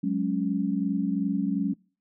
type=chord; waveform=sine; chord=F# suspended second; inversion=none; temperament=equal; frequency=185 / 207.7 / 277.2 Hz; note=F#3 / G#3 / C#4; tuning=0 / 0 / 0 cents; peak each=-28 dBFS; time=0.03-1.74 s; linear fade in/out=10 ms; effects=noise-tail reverb RT60 0.4 s tail -25 dB re dry